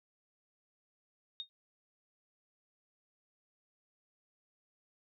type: tone with exponential decay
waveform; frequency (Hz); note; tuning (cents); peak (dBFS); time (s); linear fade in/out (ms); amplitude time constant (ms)
sine; 3703; A#7; -12; -34; 1.4-1.49; 0; 18
effects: none